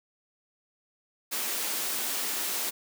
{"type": "high-pass noise", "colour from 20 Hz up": "white", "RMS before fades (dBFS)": -31, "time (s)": [1.31, 2.71], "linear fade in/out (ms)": 20, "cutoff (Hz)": 200, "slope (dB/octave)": 48, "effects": []}